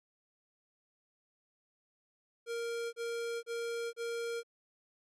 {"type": "tone bursts", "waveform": "square", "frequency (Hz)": 466.4, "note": "A#4", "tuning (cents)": 1, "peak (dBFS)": -36, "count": 4, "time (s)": [2.46, 4.433], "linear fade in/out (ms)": 50, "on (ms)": 470, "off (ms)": 31, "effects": ["low-pass 10000 Hz 12 dB/octave"]}